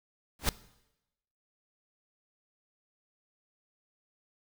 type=noise with exponential growth; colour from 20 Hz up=pink; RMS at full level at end=-22 dBFS; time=0.39-0.49 s; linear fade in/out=1 ms; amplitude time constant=21 ms; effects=noise-tail reverb RT60 0.9 s tail -19 dB re dry